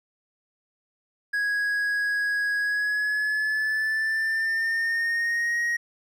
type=tone with pitch glide; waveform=triangle; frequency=1659 to 1883.8 Hz; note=G#6 to A#6; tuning=-2 to +18 cents; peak=-21 dBFS; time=1.33-5.77 s; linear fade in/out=10 ms; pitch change=+220 cents; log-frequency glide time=2.59-5.59 s; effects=none